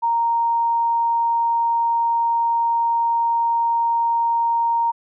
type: tone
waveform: sine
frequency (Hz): 930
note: A#5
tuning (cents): -4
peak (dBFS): -16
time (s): 0.02-4.92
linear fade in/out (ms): 20
effects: none